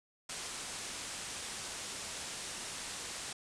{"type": "low-pass noise", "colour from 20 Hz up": "white", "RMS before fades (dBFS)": -43, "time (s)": [0.29, 3.33], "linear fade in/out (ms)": 5, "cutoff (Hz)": 9500, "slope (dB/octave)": 48, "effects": []}